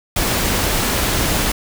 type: noise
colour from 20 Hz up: pink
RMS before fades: -18 dBFS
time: 0.16-1.52 s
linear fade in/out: 5 ms
effects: none